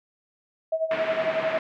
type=tone with tremolo; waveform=sine; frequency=643 Hz; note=E5; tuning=43 cents flat; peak=-20 dBFS; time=0.72-1.58 s; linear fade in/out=5 ms; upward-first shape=sine; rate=11 Hz; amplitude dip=80%
type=band-pass noise; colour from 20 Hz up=white; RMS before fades=-32 dBFS; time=0.91-1.59 s; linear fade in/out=2 ms; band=140 to 2400 Hz; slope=24 dB/octave
effects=none